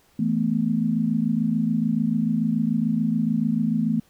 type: chord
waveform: sine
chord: E suspended fourth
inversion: none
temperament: equal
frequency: 164.81 / 220 / 246.9 Hz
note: E3 / A3 / B3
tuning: 0 / 0 / 0 cents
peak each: -26 / -22 / -25 dBFS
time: 0.19-4 s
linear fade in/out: 5 ms
effects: pink hiss -60 dBFS RMS until 4.09 s